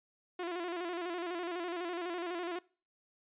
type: tone with vibrato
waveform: sawtooth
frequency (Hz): 349.2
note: F4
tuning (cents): 0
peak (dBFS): -32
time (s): 0.39-2.59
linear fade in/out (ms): 5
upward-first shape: square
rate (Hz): 12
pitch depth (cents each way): 61
effects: noise-tail reverb RT60 0.4 s tail -24 dB re dry + resampled to 8000 Hz